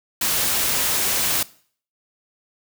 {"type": "noise", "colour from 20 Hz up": "white", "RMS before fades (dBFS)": -21, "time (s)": [0.21, 1.43], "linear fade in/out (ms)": 5, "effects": ["noise-tail reverb RT60 0.5 s tail -20 dB re dry"]}